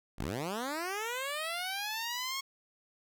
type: linear sweep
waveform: 10% pulse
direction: up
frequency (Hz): 36.71 to 1100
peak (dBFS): -26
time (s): 0.18-2.41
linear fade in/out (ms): 10
effects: none